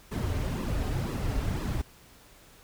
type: noise with flanger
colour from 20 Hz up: brown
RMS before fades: -30 dBFS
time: 0.11-1.82 s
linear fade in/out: 10 ms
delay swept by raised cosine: 1.3 to 6.1 ms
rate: 2 Hz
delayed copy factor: -0.75
effects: pink hiss -55 dBFS RMS until 2.63 s